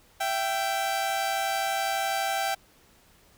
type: tone pair together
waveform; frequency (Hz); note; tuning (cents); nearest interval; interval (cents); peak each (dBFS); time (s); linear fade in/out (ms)
sawtooth; 668.1 / 780; E5 / G5; +23 / -9; minor third; 268; -28 / -23; 0.2-2.55; 10
effects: pink hiss -59 dBFS RMS until 3.37 s